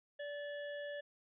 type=harmonic tone with a mistuned harmonic; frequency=580 Hz; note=D5; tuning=22 cents flat; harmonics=1 / 3 / 5 / 6; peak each=-42 / -48 / -59 / -57 dBFS; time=0.19-1.01 s; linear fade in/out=10 ms; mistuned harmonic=6; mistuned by=-53 cents; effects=none